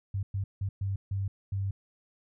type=tone bursts at uneven times; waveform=sine; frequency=98 Hz; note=G2; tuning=in tune; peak=-28 dBFS; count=6; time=0.14-0.23 / 0.34-0.44 / 0.61-0.69 / 0.81-0.96 / 1.11-1.28 / 1.52-1.71 s; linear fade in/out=5 ms; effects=none